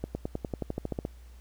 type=accelerating click train; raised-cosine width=2 ms; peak=-18 dBFS; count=13; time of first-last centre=0.04-1.051 s; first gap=110 ms; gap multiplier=0.95; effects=added 60 Hz sine -47 dBFS peak until 1.4 s + pink hiss -62 dBFS RMS until 1.4 s